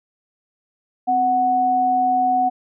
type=tone pair together; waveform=sine; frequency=259.1 / 740 Hz; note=C4 / F#5; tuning=-17 / 0 cents; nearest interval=octave + tritone; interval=1817 cents; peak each=-26 / -15 dBFS; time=1.07-2.5 s; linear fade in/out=20 ms; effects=none